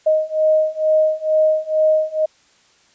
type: beating tone pair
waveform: sine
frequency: 622.3 / 624.5 Hz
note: D#5 / D#5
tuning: 0 / +6 cents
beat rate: 2.2 Hz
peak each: -17 / -16 dBFS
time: 0.06-2.26 s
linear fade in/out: 10 ms
effects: white hiss -55 dBFS RMS until 2.94 s + resampled to 16000 Hz